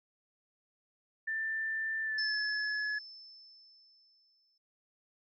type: tone with pitch glide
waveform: sine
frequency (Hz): 1778 to 1700.7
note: A6 to G#6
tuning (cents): +18 to +41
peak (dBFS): -32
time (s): 1.27-2.99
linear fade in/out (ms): 10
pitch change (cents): -77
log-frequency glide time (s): 2.02-2.36
type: tone with exponential decay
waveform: sine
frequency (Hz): 5274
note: E8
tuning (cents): 0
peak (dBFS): -32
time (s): 2.18-4.58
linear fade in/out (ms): 5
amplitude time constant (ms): 520
effects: none